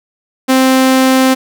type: tone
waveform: sawtooth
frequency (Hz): 261.6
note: C4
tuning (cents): 0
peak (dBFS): -3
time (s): 0.48-1.35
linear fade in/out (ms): 20
effects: none